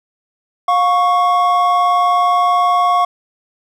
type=tone pair together; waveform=triangle; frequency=710.6 / 1108.7 Hz; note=F5 / C#6; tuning=+30 / 0 cents; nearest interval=minor sixth; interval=770 cents; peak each=-12 / -11 dBFS; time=0.68-3.05 s; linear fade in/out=5 ms; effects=none